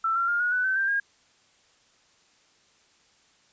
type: tone with pitch steps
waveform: sine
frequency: 1332 / 1370.2 / 1409.6 / 1450 / 1491.7 / 1534.5 / 1578.5 / 1623.9 Hz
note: E6 / F6 / F6 / F#6 / F#6 / G6 / G6 / G#6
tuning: +18 / -33 / +16 / -35 / +14 / -37 / +12 / -39 cents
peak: -22 dBFS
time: 0.04-1 s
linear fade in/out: 5 ms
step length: 120 ms
effects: white hiss -62 dBFS RMS until 3.52 s + resampled to 16000 Hz